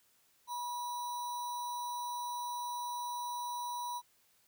sine tone with sample-and-hold, 970 Hz, B5, 31 cents flat, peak -36 dBFS, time 0.47-4.02 s, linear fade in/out 50 ms, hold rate 4900 Hz, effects white hiss -70 dBFS RMS until 4.47 s

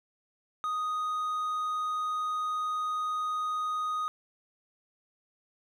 triangle tone, 1244.5 Hz, D#6, in tune, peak -27 dBFS, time 0.64-4.08 s, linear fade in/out 0 ms, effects none

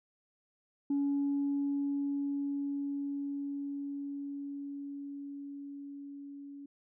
sine tone with level ramp, 282 Hz, C#4, 30 cents sharp, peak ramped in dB -26 to -44 dBFS, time 0.9-6.66 s, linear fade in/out 5 ms, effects tanh soft clip ceiling -25 dBFS

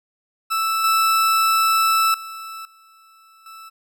40% pulse tone with level steps, 1318.5 Hz, E6, in tune, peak -18 / -14 / -31 / -48 / -37 dBFS, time 0.5-3.7 s, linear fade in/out 20 ms, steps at 0.84 / 2.14 / 2.65 / 3.46 s, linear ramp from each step 2 ms, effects none

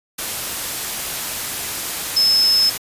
sine tone in noise, 5200 Hz, E8, 24 cents flat, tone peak -12 dBFS, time 2.16-2.7 s, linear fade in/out 10 ms, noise white, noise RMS -25 dBFS, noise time 0.18-2.78 s, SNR +10 dB, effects resampled to 32000 Hz

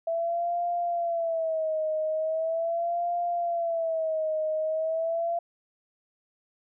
sine tone with vibrato, 659.3 Hz, E5, in tune, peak -25 dBFS, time 0.07-5.39 s, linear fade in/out 5 ms, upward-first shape sine, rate 0.4 Hz, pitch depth 96 cents each way, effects none

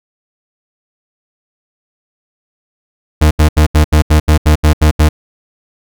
40% pulse tone bursts, 76.5 Hz, D#2, 29 cents flat, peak -4 dBFS, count 11, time 3.21-5.09 s, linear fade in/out 10 ms, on 100 ms, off 78 ms, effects none

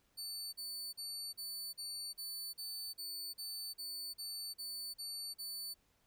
sawtooth tone bursts, 4500 Hz, C#8, 25 cents sharp, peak -39 dBFS, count 14, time 0.17-5.743 s, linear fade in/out 20 ms, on 360 ms, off 41 ms, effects pink hiss -75 dBFS RMS until 6.06 s

